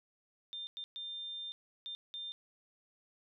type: tone bursts at uneven times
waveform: sine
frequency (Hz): 3600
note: A7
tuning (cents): +39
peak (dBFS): -40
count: 5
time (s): 0.53-0.67 / 0.77-0.84 / 0.96-1.52 / 1.86-1.95 / 2.14-2.32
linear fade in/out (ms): 0
effects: none

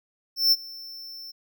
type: tone with ADSR envelope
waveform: square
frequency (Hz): 5360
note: E8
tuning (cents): +28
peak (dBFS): -15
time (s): 0.36-1.32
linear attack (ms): 160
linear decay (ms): 36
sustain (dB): -23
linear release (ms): 16
effects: none

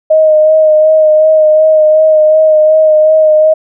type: tone with vibrato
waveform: sine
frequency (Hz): 622.3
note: D#5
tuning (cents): 0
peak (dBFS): -3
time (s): 0.1-3.54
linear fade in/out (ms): 10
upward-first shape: sine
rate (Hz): 2.7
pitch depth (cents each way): 21
effects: none

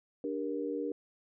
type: chord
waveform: sine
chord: G minor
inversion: second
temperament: just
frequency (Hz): 294 / 392 / 470.4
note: D4 / G4 / Bb4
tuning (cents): +2 / 0 / +16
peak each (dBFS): -36 / -39 / -36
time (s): 0.24-0.92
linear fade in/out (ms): 2
effects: none

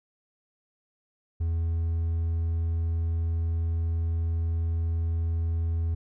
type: tone with hard clipping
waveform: triangle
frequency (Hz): 83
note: E2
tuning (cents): +12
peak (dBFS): -25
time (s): 1.4-5.95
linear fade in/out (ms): 10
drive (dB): 5
effects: none

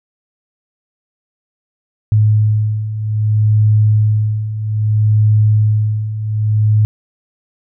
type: beating tone pair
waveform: sine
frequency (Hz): 106.6 / 107.22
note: G#2 / A2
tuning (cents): +46 / -44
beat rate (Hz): 0.62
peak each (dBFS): -16 / -11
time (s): 2.12-6.85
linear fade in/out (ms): 0
effects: none

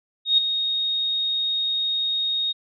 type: tone with ADSR envelope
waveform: sine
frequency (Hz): 3729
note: A#7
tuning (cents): 0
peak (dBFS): -12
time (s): 0.25-2.53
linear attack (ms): 130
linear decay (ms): 6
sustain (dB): -9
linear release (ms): 22
effects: none

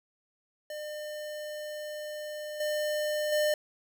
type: tone with level steps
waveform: square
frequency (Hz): 603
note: D5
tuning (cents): +46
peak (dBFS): -37 / -29 / -25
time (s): 0.7-3.54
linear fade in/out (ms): 2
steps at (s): 2.6 / 3.32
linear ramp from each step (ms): 5
effects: none

